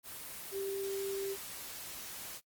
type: tone in noise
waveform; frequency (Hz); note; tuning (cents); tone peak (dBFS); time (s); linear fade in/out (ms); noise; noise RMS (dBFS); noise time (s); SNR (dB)
sine; 392; G4; 0; -35; 0.51-1.37; 50; white; -45; 0.03-2.41; +7
effects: noise-tail reverb RT60 0.1 s tail -21 dB re dry + Opus 24 kbps